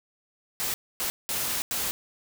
white noise bursts at uneven times, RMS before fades -29 dBFS, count 4, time 0.6-0.74 / 1-1.1 / 1.29-1.62 / 1.71-1.91 s, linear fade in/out 0 ms, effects none

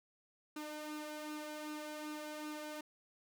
sawtooth tone with flanger, 302.8 Hz, D#4, 47 cents flat, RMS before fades -45 dBFS, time 0.56-2.81 s, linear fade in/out 5 ms, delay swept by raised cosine 0.74 to 2.04 ms, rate 2.6 Hz, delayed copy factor +0.55, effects none

